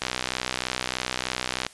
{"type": "click train", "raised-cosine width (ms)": 0.2, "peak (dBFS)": -8, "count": 105, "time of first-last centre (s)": [0.02, 1.666], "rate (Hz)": 63.2, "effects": ["white hiss -50 dBFS RMS until 1.73 s", "resampled to 24000 Hz"]}